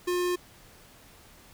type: tone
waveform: square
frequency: 356.6 Hz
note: F4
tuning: 36 cents sharp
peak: -26 dBFS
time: 0.07-0.36 s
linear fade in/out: 10 ms
effects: pink hiss -54 dBFS RMS until 1.53 s